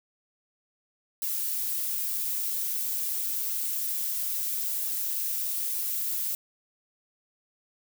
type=noise with flanger; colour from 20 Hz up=violet; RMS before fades=-30 dBFS; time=1.22-6.35 s; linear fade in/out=2 ms; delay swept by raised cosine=1.7 to 7.1 ms; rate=1.1 Hz; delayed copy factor=+0.6; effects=none